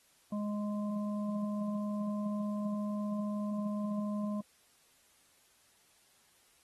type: harmonic tone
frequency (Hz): 207.7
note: G#3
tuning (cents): 0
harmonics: 1 / 3 / 5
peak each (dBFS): -33 / -43 / -47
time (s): 0.32-4.41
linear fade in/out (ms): 5
effects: white hiss -67 dBFS RMS until 6.63 s + AAC 32 kbps